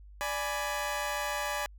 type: chord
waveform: 20% pulse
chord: G# diminished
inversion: second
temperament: equal with one note detuned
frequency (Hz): 587.3 / 834 / 987.8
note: D5 / G#5 / B5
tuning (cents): 0 / +7 / 0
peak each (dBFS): -30 / -30 / -33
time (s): 0.21-1.66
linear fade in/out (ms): 0
effects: added 50 Hz sine -48 dBFS peak until 1.78 s